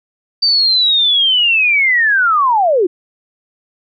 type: linear sweep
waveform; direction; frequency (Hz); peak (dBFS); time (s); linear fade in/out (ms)
sine; down; 4650 to 329.6; -9; 0.42-2.87; 10
effects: none